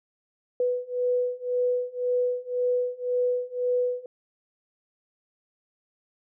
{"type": "beating tone pair", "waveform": "sine", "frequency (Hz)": [493.9, 495.8], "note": ["B4", "B4"], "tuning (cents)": [0, 7], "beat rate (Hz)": 1.9, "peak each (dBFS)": [-27, -26], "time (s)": [0.6, 4.06], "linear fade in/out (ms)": 2, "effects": []}